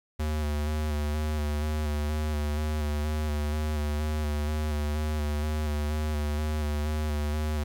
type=tone with vibrato; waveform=square; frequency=75.4 Hz; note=D2; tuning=46 cents sharp; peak=-27 dBFS; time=0.19-7.64 s; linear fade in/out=10 ms; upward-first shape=square; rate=2.1 Hz; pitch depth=26 cents each way; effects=10-bit